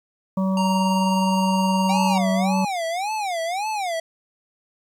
harmonic tone, 190.3 Hz, F#3, 49 cents sharp, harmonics 1 / 3 / 5 / 6, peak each -19 / -29 / -33 / -35 dBFS, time 0.37-2.65 s, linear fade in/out 5 ms
square tone, 932.3 Hz, A#5, in tune, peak -23 dBFS, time 0.57-2.18 s, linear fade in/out 2 ms
square tone with vibrato, 756 Hz, F#5, 37 cents sharp, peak -24 dBFS, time 1.89-4 s, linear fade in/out 5 ms, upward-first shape sine, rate 1.8 Hz, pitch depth 250 cents each way
effects low-pass 10000 Hz 12 dB/octave + 9-bit

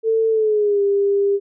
sine tone with pitch glide, 446.9 to 400.4 Hz, A4 to G4, +27 to +37 cents, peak -14 dBFS, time 0.03-1.4 s, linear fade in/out 50 ms, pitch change -190 cents, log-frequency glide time 0.29-0.82 s, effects none

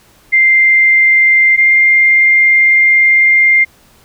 sine tone pair in turn, 2093 / 2106 Hz, C7 / C7, 0 / +11 cents, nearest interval unison, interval 11 cents, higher second, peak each -5 dBFS, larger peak neither, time 0.32-1.57 / 1.57-3.65 s, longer second, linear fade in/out 20 ms, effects pink hiss -47 dBFS RMS until 4.04 s

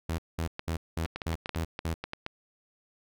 sawtooth tone bursts, 81.9 Hz, E2, 11 cents flat, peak -25 dBFS, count 7, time 0.09-1.941 s, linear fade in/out 5 ms, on 93 ms, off 200 ms
clicks, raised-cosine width 0.3 ms, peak -18 dBFS, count 12, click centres 0.594 / 1.056 / 1.16 / 1.218 / 1.33 / 1.459 / 1.493 / 1.548 / 1.791 / 2.04 / 2.134 / 2.264 s
effects none

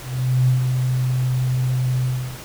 sine tone with ADSR envelope, 127.5 Hz, C3, 44 cents flat, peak -12 dBFS, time 0-2.4 s, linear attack 480 ms, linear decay 120 ms, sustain -5 dB, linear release 360 ms, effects pink hiss -37 dBFS RMS until 2.44 s

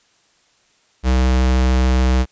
square tone, 63.8 Hz, C2, 43 cents flat, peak -13 dBFS, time 1.03-2.26 s, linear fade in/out 50 ms, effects white hiss -58 dBFS RMS until 2.31 s + resampled to 16000 Hz

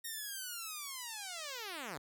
5% pulse linear sweep, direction down, 1865 to 125.7 Hz, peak -30 dBFS, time 0.04-1.98 s, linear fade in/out 10 ms, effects none

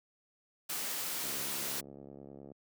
white noise, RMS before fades -37 dBFS, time 0.69-1.81 s, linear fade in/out 10 ms
click train, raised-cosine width 2 ms, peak -35 dBFS, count 90, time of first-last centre 1.24-2.517 s, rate 69.7 Hz
effects high-pass 150 Hz 12 dB/octave

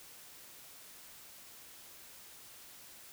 silence, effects white hiss -54 dBFS RMS until 3.12 s

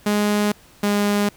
sawtooth tone pair in turn, 207.7 / 204.8 Hz, G#3 / G#3, 0 / -24 cents, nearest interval unison, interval 24 cents, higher first, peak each -13 dBFS, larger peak neither, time 0.06-0.52 / 0.83-1.29 s, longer neither, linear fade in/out 5 ms, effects pink hiss -50 dBFS RMS until 1.36 s

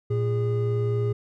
triangle tone pair together, 115.32 / 409.9 Hz, A#2 / G#4, -18 / -23 cents, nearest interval octave + minor seventh, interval 2195 cents, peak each -21 / -25 dBFS, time 0.1-1.13 s, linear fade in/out 10 ms, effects none

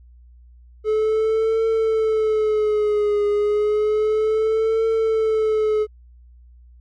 triangle tone with vibrato, 430 Hz, A4, 40 cents flat, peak -14 dBFS, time 0.84-5.87 s, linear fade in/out 50 ms, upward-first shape triangle, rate 0.31 Hz, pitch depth 75 cents each way, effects added 60 Hz sine -44 dBFS peak until 6.8 s + MP3 48 kbps

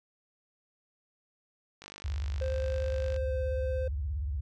click train, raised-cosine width 0.2 ms, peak -28 dBFS, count 68, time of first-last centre 1.82-3.163 s, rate 49.9 Hz
sine tone with vibrato, 71.4 Hz, D2, 48 cents flat, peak -30 dBFS, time 2.04-4.41 s, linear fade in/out 10 ms, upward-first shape sine, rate 17 Hz, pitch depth 270 cents each way
triangle tone with pitch glide, 523.3 to 517.6 Hz, C5 to C5, 0 to -19 cents, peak -30 dBFS, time 2.41-3.88 s, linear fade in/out 5 ms, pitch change -19 cents, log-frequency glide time 3.16-3.34 s
effects none

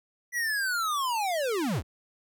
square linear sweep, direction down, 1975.5 to 49 Hz, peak -27 dBFS, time 0.32-1.83 s, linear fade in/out 50 ms, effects none

